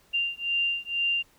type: beating tone pair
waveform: sine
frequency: 2785 / 2787.1 Hz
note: F7 / F7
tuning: -5 / -4 cents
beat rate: 2.1 Hz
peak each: -28 dBFS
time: 0.13-1.23 s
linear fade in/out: 20 ms
effects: pink hiss -61 dBFS RMS until 1.38 s